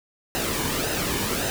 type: noise with flanger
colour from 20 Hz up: pink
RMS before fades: -26 dBFS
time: 0.35-1.5 s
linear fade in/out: 0 ms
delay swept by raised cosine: 0.88 to 1.53 ms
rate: 1.8 Hz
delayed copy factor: -0.55
effects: none